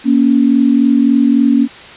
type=tone pair together; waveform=sine; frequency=236.4 / 280 Hz; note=A#3 / C#4; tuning=+24 / +18 cents; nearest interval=minor third; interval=294 cents; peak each=-10 dBFS; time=0.04-1.68 s; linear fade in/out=50 ms; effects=white hiss -34 dBFS RMS until 1.96 s + resampled to 8000 Hz